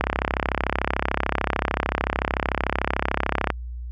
click train, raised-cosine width 0.5 ms, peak -5 dBFS, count 118, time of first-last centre 0.01-3.503 s, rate 33.5 Hz, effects added 60 Hz sine -30 dBFS peak until 3.91 s

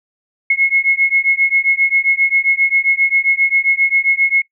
sine beating tone pair, 2170 / 2177.5 Hz, C#7 / C#7, -37 / -31 cents, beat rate 7.5 Hz, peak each -14 dBFS, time 0.5-4.42 s, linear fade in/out 5 ms, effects noise-tail reverb RT60 0.1 s tail -19 dB re dry

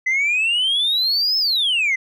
sine exponential two-way sweep, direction up then down, 2005 to 5274 to 2005 Hz, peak -14 dBFS, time 0.06-1.96 s, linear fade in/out 10 ms, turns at 1.38 s, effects tanh soft clip ceiling -14 dBFS

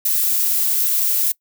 violet noise, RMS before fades -18 dBFS, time 0.05-1.32 s, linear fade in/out 5 ms, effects noise-tail reverb RT60 0.1 s tail -23 dB re dry

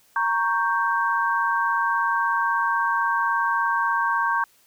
sine chord, G diminished, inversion first, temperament equal, 932.3 / 1108.7 / 1568 Hz, Bb5 / Db6 / G6, 0 / 0 / 0 cents, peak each -24 dBFS, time 0.16-4.44 s, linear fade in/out 2 ms, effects white hiss -59 dBFS RMS until 4.66 s

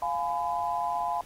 sine chord, F diminished, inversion none, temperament just, 698.5 / 838.1 / 1005.8 Hz, F5 / Ab5 / Cb6, 0 / +16 / +31 cents, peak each -31 dBFS, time 0.02-1.21 s, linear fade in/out 2 ms, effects pink hiss -53 dBFS RMS until 1.25 s + AAC 48 kbps

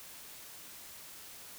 silence, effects white hiss -50 dBFS RMS until 1.58 s

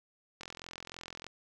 click train, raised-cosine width 0.2 ms, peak -26 dBFS, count 38, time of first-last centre 0.41-1.266 s, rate 43.2 Hz, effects none

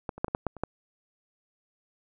clicks, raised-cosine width 1 ms, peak -17 / -28 / -11 / -23 / -12 / -13 / -29 / -14 dBFS, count 8, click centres 0.092 / 0.18 / 0.245 / 0.282 / 0.349 / 0.467 / 0.567 / 0.636 s, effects none

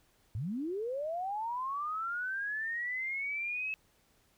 sine linear sweep, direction up, 91.1 to 2599 Hz, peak -33 dBFS, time 0.35-3.74 s, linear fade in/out 0 ms, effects pink hiss -69 dBFS RMS until 4.37 s

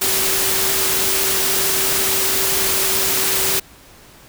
sine tone in noise, 384.4 Hz, G4, 34 cents flat, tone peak -28 dBFS, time 0.01-3.6 s, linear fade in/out 10 ms, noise white, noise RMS -18 dBFS, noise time 0.01-3.6 s, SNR -13 dB, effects pink hiss -45 dBFS RMS until 4.28 s

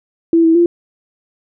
sine tone with pitch steps, 332.2 / 326.1 / 344 Hz, E4 / E4 / F4, +13 / -19 / -26 cents, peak -7 dBFS, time 0.33-0.66 s, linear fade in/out 2 ms, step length 110 ms, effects none

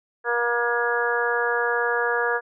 harmonic tone, 238.1 Hz, A#3, 37 cents sharp, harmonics 2 / 3 / 4 / 5 / 6 / 7, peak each -25 / -31 / -29 / -31 / -28 / -25 dBFS, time 0.24-2.41 s, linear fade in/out 50 ms, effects none

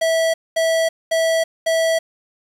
square tone bursts, 653 Hz, E5, 17 cents flat, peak -16 dBFS, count 4, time 0.01-1.99 s, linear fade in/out 10 ms, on 330 ms, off 220 ms, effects low-pass 11000 Hz 12 dB/octave + 7-bit

